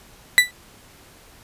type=tone with exponential decay; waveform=35% pulse; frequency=1975.5 Hz; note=B6; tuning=in tune; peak=-4 dBFS; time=0.38-0.51 s; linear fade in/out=0 ms; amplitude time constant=28 ms; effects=pink hiss -49 dBFS RMS until 1.43 s + resampled to 32000 Hz